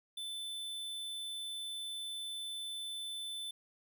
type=tone; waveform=square; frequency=3520 Hz; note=A7; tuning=in tune; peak=-40 dBFS; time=0.17-3.51 s; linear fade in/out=5 ms; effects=none